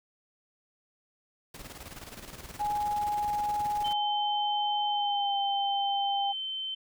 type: noise with tremolo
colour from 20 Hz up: pink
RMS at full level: -43 dBFS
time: 1.54-3.93 s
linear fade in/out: 5 ms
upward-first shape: square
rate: 19 Hz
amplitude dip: 55%
type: tone with pitch glide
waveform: sine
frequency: 832 to 799 Hz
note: G#5 to G5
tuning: +3 to +33 cents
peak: -27 dBFS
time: 2.59-6.33 s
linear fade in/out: 20 ms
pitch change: -70 cents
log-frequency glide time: 4.88-5.37 s
type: tone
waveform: sine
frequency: 3087 Hz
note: G7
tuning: 27 cents flat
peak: -32 dBFS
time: 3.84-6.75 s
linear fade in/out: 10 ms
effects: none